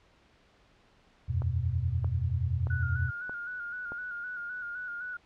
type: chord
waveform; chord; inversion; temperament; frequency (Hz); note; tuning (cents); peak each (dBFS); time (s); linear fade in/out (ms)
sine; E suspended second; none; just; 82.41 / 92.71 / 123.61; E2 / F#2 / B2; 0 / +4 / +2; -31; 1.28-3.11; 20
type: click train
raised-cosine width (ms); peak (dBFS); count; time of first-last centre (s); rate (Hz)
1; -27; 5; 1.42-3.92; 1.6
type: tone with vibrato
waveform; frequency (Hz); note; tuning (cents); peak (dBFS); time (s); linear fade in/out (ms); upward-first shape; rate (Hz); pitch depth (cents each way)
sine; 1447; F#6; -39; -35; 2.7-5.17; 5; square; 3.9; 38
effects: pink hiss -63 dBFS RMS until 5.25 s + low-pass 4000 Hz 12 dB/octave